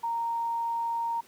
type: tone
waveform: sine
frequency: 928 Hz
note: A#5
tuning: 8 cents flat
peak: -27 dBFS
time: 0.03-1.21 s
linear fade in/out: 10 ms
effects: pink hiss -56 dBFS RMS until 1.27 s + high-pass 200 Hz 12 dB/octave